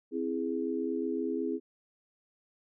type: chord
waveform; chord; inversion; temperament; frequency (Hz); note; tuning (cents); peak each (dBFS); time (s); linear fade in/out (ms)
sine; C augmented; none; equal; 261.6 / 329.6 / 415.3; C4 / E4 / G#4; 0 / 0 / 0; -34; 0.11-1.6; 50
effects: none